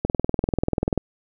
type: click train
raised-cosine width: 2 ms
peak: -7 dBFS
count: 20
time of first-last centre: 0.05-0.977 s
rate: 20.5 Hz
effects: none